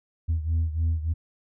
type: beating tone pair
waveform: sine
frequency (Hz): 80.4 / 83.8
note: E2 / E2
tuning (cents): -43 / +29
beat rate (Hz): 3.4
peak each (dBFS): -22 / -26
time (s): 0.28-1.14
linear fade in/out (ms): 20
effects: tanh soft clip ceiling -19 dBFS